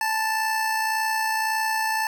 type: tone with amplitude modulation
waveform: 25% pulse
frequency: 880 Hz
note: A5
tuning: in tune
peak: -17 dBFS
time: 0.01-2.07 s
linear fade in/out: 2 ms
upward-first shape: sine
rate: 61.8 Hz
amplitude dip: 35%
effects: none